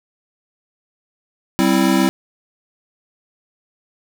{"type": "chord", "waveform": "square", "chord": "C major", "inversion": "second", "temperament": "equal with one note detuned", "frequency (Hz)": [193.86, 261.6, 329.6], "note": ["G3", "C4", "E4"], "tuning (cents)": [-19, 0, 0], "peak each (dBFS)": -18, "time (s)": [1.59, 2.09], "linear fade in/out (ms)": 0, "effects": []}